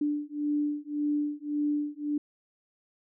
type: beating tone pair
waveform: sine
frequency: 293.7 / 295.5 Hz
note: D4 / D4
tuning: 0 / +11 cents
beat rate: 1.8 Hz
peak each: -30 dBFS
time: 0.01-2.18 s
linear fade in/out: 5 ms
effects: none